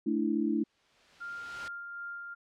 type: chord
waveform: sine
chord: A suspended fourth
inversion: none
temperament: equal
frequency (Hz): 220 / 293.7 / 329.6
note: A3 / D4 / E4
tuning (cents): 0 / 0 / 0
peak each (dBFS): -31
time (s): 0.06-0.64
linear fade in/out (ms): 10
type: noise with exponential growth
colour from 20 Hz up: white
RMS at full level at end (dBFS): -40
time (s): 0.39-1.68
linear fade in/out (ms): 1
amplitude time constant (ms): 280
type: tone with tremolo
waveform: sine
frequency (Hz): 1398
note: F6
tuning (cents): +1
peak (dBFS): -37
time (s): 1.2-2.35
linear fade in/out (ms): 20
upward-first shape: sine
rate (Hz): 2.6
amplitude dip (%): 30
effects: low-pass 4000 Hz 12 dB/octave